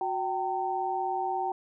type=tone cluster; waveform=sine; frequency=367.1 / 772 / 909 Hz; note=F#4 / G5 / A#5; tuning=-14 / -27 / -44 cents; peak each=-35 / -29 / -34 dBFS; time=0.01-1.52 s; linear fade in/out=2 ms; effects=none